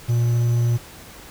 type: tone with quantisation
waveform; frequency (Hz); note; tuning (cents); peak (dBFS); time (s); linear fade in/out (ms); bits
triangle; 118.8; A#2; +33; -14; 0.08-0.78; 20; 7
effects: pink hiss -42 dBFS RMS until 1.3 s